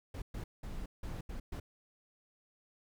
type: noise bursts at uneven times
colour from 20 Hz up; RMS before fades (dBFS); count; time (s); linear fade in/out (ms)
brown; -41; 6; 0.14-0.22 / 0.34-0.44 / 0.63-0.86 / 1.03-1.21 / 1.29-1.4 / 1.52-1.6; 5
effects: none